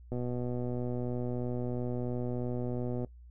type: click train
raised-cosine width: 2 ms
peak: -23 dBFS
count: 361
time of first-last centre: 0.12-3.047 s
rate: 123 Hz
effects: noise-tail reverb RT60 0.1 s tail -19 dB re dry + added 60 Hz sine -49 dBFS peak until 3.3 s